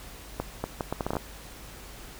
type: accelerating click train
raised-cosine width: 1 ms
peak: -14 dBFS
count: 10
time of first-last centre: 0.4-1.168 s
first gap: 240 ms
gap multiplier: 0.7
effects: added 50 Hz sine -47 dBFS peak until 2.19 s + pink hiss -46 dBFS RMS until 2.19 s